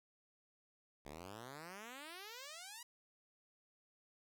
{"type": "exponential sweep", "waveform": "5% pulse", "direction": "up", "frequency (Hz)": [68, 987.8], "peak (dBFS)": -38, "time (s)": [1.05, 2.83], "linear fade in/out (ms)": 5, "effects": []}